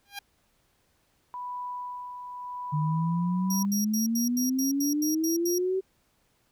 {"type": "tone with exponential growth", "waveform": "10% pulse", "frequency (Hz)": 806, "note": "G5", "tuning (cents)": 48, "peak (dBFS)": -24, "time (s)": [0.05, 0.19], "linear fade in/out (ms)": 5, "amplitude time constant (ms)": 29}
{"type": "tone with tremolo", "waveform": "sine", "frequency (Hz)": 987.8, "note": "B5", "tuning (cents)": 0, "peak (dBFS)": -32, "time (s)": [1.34, 3.65], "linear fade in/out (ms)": 0, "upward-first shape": "sine", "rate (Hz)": 0.86, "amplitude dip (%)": 45}
{"type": "exponential sweep", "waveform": "sine", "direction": "up", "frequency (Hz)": [149.3, 384.3], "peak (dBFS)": -24, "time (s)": [2.72, 5.81], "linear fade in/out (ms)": 20}
{"type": "tone bursts", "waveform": "sawtooth", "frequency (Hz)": 5670, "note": "F8", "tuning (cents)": 25, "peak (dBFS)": -27, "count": 10, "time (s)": [3.5, 5.583], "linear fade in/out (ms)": 5, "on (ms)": 130, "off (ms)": 87}
{"effects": ["pink hiss -69 dBFS RMS until 6.51 s"]}